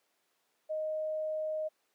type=tone; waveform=sine; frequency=622.3 Hz; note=D#5; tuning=in tune; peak=-31 dBFS; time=0.69-1.69 s; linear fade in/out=20 ms; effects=pink hiss -75 dBFS RMS until 1.94 s + high-pass 400 Hz 12 dB/octave